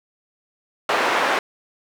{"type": "band-pass noise", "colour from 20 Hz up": "white", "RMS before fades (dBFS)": -20, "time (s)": [0.89, 1.39], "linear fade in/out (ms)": 2, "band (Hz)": [430, 1500], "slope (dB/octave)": 12, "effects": []}